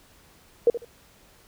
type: tone with echo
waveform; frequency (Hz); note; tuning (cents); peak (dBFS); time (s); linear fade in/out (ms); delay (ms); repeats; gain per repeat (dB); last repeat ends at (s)
sine; 472.9; A#4; +25; -13; 0.67-0.7; 2; 74; 2; -13; 0.848
effects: pink hiss -56 dBFS RMS until 1.47 s